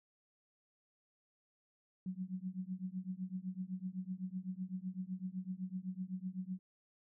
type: tone with tremolo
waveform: sine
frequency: 185.5 Hz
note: F#3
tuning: 5 cents sharp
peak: -35 dBFS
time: 2.06-6.59 s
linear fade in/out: 2 ms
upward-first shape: triangle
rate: 7.9 Hz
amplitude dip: 100%
effects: none